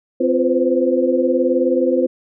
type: tone cluster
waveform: sine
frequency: 258.6 / 345.8 / 503 / 522 Hz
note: C4 / F4 / B4 / C5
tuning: -20 / -17 / +32 / -4 cents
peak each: -19 dBFS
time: 0.2-2.07 s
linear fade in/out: 10 ms
effects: none